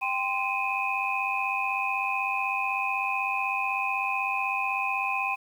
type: tone cluster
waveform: sine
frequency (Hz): 786 / 1038 / 2463 / 2559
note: G5 / C6 / D#7 / D#7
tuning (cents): +4 / -14 / -18 / +48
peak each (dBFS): -31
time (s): 0.01-5.36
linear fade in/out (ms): 20
effects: 9-bit